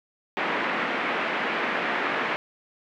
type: band-pass noise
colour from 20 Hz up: white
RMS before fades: -27 dBFS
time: 0.37-2.36 s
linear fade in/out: 0 ms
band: 200 to 2300 Hz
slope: 24 dB/octave
effects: none